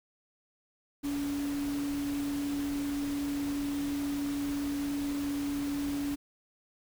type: tone in noise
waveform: sine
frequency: 284.8 Hz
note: C#4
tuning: 47 cents sharp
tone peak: -30 dBFS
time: 1.03-6.16 s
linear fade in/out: 20 ms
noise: pink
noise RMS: -43 dBFS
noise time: 1.03-6.16 s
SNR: +10 dB
effects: none